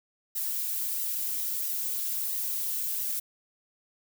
violet noise with flanger, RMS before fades -31 dBFS, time 0.35-3.2 s, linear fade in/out 10 ms, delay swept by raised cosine 1 to 4.8 ms, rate 1.5 Hz, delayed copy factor +0.6, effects none

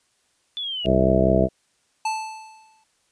sine linear sweep, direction down, 3500 to 2829 Hz, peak -26 dBFS, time 0.57-0.86 s, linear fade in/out 0 ms
harmonic tone, 65.1 Hz, C2, 8 cents flat, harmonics 1 / 2 / 3 / 4 / 5 / 6 / 7 / 8 / 9 / 10, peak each -25 / -25 / -22 / -29 / -25 / -25 / -26 / -31 / -27 / -20 dBFS, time 0.84-1.49 s, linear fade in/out 50 ms
square tone with exponential decay, 877 Hz, A5, 6 cents flat, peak -21 dBFS, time 2.05-2.84 s, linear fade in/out 5 ms, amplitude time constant 170 ms
effects white hiss -66 dBFS RMS until 3.11 s + resampled to 22050 Hz

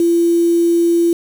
sine tone with quantisation, 340 Hz, F4, 46 cents flat, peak -10 dBFS, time 0-1.13 s, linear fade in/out 2 ms, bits 5, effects none

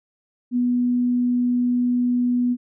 sine tone, 245.4 Hz, B3, 11 cents flat, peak -17 dBFS, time 0.51-2.57 s, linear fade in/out 50 ms, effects none

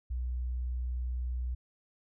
sine tone, 61.74 Hz, B1, in tune, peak -31 dBFS, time 0.1-1.55 s, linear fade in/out 10 ms, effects none

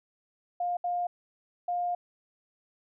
sine tone bursts at uneven times, 707 Hz, F5, 21 cents sharp, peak -27 dBFS, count 3, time 0.6-0.77 / 0.84-1.07 / 1.68-1.95 s, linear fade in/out 5 ms, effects none

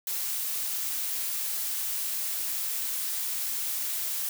blue noise, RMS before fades -31 dBFS, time 0.07-4.29 s, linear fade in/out 2 ms, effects none

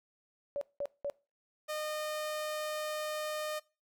sine tone bursts, 570 Hz, C#5, 48 cents sharp, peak -32 dBFS, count 3, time 0.56-1.099 s, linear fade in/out 0 ms, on 53 ms, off 190 ms
sawtooth tone, 611 Hz, D#5, 32 cents flat, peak -31 dBFS, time 1.68-3.6 s, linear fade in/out 20 ms
effects noise-tail reverb RT60 0.3 s tail -21 dB re dry

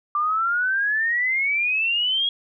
sine exponential sweep, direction up, 1174.7 to 3322 Hz, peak -19 dBFS, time 0.15-2.29 s, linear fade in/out 2 ms, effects none

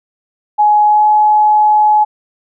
sine tone with pitch glide, 840 to 847.8 Hz, G#5 to G#5, +19 to +35 cents, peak -6 dBFS, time 0.58-2.05 s, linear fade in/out 20 ms, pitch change +16 cents, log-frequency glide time 0.85-1.05 s, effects none

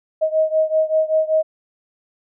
sine beating tone pair, 628 / 633.2 Hz, D#5 / D#5, +16 / +30 cents, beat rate 5.2 Hz, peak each -17 / -19 dBFS, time 0.21-1.43 s, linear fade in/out 20 ms, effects none

